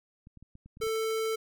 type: clicks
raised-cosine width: 5 ms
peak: -38 dBFS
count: 9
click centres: 0.271 / 0.373 / 0.426 / 0.554 / 0.66 / 0.771 / 0.803 / 0.836 / 0.868 s
type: tone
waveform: square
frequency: 443.3 Hz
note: A4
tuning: 13 cents sharp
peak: -29 dBFS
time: 0.81-1.36 s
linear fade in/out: 10 ms
effects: none